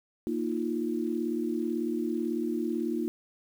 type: chord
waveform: sine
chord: Bb suspended fourth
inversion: none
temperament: equal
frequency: 233.1 / 311.1 / 349.2 Hz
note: Bb3 / Eb4 / F4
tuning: 0 / 0 / 0 cents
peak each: -32 dBFS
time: 0.27-3.08 s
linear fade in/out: 0 ms
effects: 9-bit